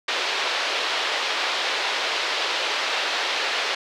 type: band-pass noise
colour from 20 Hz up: white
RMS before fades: -25 dBFS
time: 0.08-3.75 s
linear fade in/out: 5 ms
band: 400 to 4200 Hz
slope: 24 dB/octave
effects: none